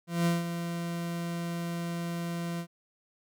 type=tone with ADSR envelope; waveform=40% pulse; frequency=170.6 Hz; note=F3; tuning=40 cents flat; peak=-22 dBFS; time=0.07-2.67 s; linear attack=190 ms; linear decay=170 ms; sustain=-9 dB; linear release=76 ms; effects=none